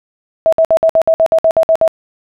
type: tone bursts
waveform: sine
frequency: 649 Hz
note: E5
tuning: 27 cents flat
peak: -6 dBFS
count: 12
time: 0.46-1.878 s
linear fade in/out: 0 ms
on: 65 ms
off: 58 ms
effects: none